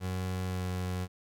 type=tone with pitch glide; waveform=30% pulse; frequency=92.5 to 91.33 Hz; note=F#2 to F#2; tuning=0 to -22 cents; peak=-29 dBFS; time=0-1.08 s; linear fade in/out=50 ms; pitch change=-22 cents; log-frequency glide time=0.45-0.67 s; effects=none